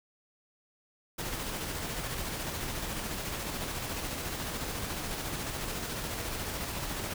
pink noise with tremolo, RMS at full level -35 dBFS, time 1.18-7.14 s, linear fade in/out 10 ms, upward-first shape square, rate 14 Hz, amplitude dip 25%, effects none

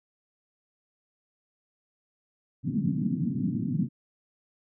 white band-pass noise, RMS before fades -28 dBFS, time 2.63-3.89 s, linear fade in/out 50 ms, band 120 to 260 Hz, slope 48 dB/octave, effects none

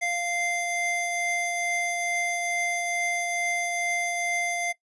square tone pair together, 696.1 / 2086 Hz, F5 / C7, -6 / -6 cents, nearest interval octave + perfect fifth, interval 1900 cents, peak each -31 / -28 dBFS, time 0.01-4.73 s, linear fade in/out 20 ms, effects noise-tail reverb RT60 0.1 s tail -19 dB re dry + resampled to 24000 Hz

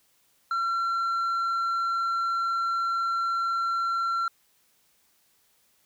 sine tone with tanh clipping, 1361 Hz, F6, 45 cents flat, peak -25 dBFS, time 0.51-4.28 s, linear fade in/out 2 ms, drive 4 dB, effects white hiss -66 dBFS RMS until 5.85 s

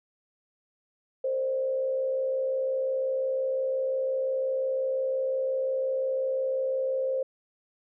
sine tone with frequency modulation, 526 Hz, C5, 9 cents sharp, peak -25 dBFS, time 1.24-7.23 s, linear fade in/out 5 ms, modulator 65.7 Hz, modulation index 0.47, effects none

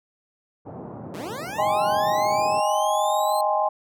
pink band-pass noise, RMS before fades -37 dBFS, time 0.65-2.61 s, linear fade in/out 20 ms, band 110 to 880 Hz, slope 24 dB/octave
20% pulse linear sweep, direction up, 130 to 4186 Hz, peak -27 dBFS, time 1.14-3.41 s, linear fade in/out 2 ms
sine chord, Ab major seventh, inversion second, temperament equal, 622.3 / 784 / 830.6 / 1046.5 Hz, Eb5 / G5 / Ab5 / C6, 0 / 0 / 0 / 0 cents, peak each -24 / -27 / -23 / -26 dBFS, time 1.58-3.69 s, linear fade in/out 10 ms
effects none

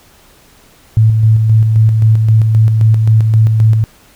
sine tone with tremolo, 110.3 Hz, A2, 5 cents sharp, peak -4 dBFS, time 0.97-3.84 s, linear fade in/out 0 ms, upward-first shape square, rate 3.8 Hz, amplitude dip 35%, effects pink hiss -45 dBFS RMS until 4.15 s

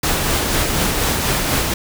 pink noise with tremolo, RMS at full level -17 dBFS, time 0.03-1.74 s, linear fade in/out 5 ms, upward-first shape sine, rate 4.1 Hz, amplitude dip 30%, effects none

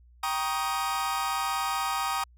40% pulse chord, Eb dominant seventh, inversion first, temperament equal with one note detuned, 784 / 943.7 / 1108.7 / 1244.5 Hz, G5 / Bb5 / Db6 / Eb6, 0 / +21 / 0 / 0 cents, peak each -32 / -32 / -36 / -30 dBFS, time 0.23-2.24 s, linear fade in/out 5 ms, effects added 60 Hz sine -53 dBFS peak until 2.37 s

